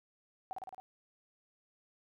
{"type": "tone with echo", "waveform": "sine", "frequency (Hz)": 758, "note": "F#5", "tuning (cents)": 42, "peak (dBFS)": -36, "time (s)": [0.51, 0.53], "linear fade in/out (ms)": 0, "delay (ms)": 54, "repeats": 5, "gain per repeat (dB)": -2, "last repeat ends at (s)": 0.8, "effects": []}